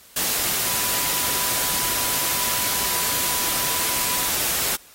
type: tone in noise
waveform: sine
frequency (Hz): 989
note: B5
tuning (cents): +2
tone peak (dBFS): -34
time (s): 0.66-4.3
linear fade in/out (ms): 5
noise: white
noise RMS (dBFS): -23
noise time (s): 0.16-4.76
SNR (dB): -14
effects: white hiss -49 dBFS RMS until 4.94 s + AAC 48 kbps